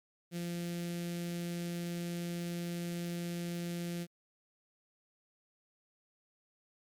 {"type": "tone with notch filter", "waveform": "sawtooth", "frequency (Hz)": 172.7, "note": "F3", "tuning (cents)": -19, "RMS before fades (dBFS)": -38, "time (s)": [0.31, 4.07], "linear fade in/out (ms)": 50, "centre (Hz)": 1000, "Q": 0.59, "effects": ["MP3 96 kbps"]}